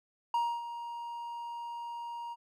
triangle tone with ADSR envelope, 942 Hz, A#5, 18 cents sharp, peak -24 dBFS, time 0.34-2.36 s, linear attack 3 ms, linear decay 270 ms, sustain -12 dB, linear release 38 ms, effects none

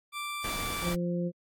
20% pulse tone with pitch glide, 1174.7 to 1166.6 Hz, D6 to D6, 0 to -12 cents, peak -29 dBFS, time 0.12-0.95 s, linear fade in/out 50 ms, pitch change -12 cents, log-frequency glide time 0.42-0.66 s
pink noise, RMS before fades -37 dBFS, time 0.44-0.95 s, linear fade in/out 2 ms
harmonic tone, 174.61 Hz, F3, in tune, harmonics 1 / 2 / 3, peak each -29 / -36 / -36 dBFS, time 0.82-1.32 s, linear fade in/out 50 ms
effects AAC 64 kbps

